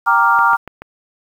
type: chord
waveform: sine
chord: G minor seventh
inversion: none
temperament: equal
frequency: 784 / 932.3 / 1174.7 / 1396.9 Hz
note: G5 / Bb5 / D6 / F6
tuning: 0 / 0 / 0 / 0 cents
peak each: -20 / -14 / -15 / -14 dBFS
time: 0.06-0.57 s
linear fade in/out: 20 ms
type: click train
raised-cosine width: 0.5 ms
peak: -15 dBFS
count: 4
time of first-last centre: 0.39-0.82 s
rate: 6.98 Hz
effects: 7-bit